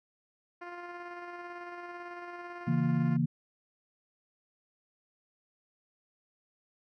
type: tone with tremolo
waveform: 10% pulse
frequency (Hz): 350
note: F4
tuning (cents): +4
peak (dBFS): -31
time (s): 0.61-3.17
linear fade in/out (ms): 10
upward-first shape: square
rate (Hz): 18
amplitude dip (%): 25
type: chord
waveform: sine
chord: A# diminished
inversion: first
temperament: equal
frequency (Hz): 138.59 / 164.81 / 233.1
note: C#3 / E3 / A#3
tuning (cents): 0 / 0 / 0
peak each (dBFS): -30 / -29 / -30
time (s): 2.67-3.26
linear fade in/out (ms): 10
effects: low-pass 2000 Hz 12 dB/octave